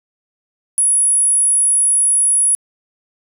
sine tone, 10250 Hz, E9, 50 cents flat, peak -9 dBFS, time 0.78-2.55 s, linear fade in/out 0 ms, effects tanh soft clip ceiling -8 dBFS + 8-bit

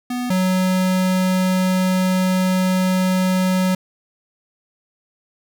square tone pair in turn, 246.9 / 185.46 Hz, B3 / F#3, 0 / +4 cents, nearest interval perfect fourth, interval 496 cents, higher first, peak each -22 / -16 dBFS, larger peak second, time 0.1-0.3 / 0.3-3.75 s, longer second, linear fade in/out 5 ms, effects none

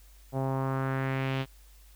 sawtooth tone with low-pass filter sweep, 133.5 Hz, C3, 35 cents sharp, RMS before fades -30 dBFS, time 0.32-1.46 s, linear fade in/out 50 ms, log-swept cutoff 710 to 3300 Hz, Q 2.2, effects added 50 Hz sine -52 dBFS peak until 1.95 s + white hiss -61 dBFS RMS until 1.95 s

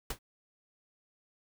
pink noise with exponential decay, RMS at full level -30 dBFS, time 0.1-0.19 s, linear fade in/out 5 ms, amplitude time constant 19 ms, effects none

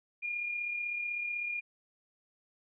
sine tone with amplitude modulation, 2420 Hz, D#7, 49 cents flat, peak -31 dBFS, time 0.22-1.61 s, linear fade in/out 20 ms, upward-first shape sine, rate 36 Hz, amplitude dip 40%, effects none

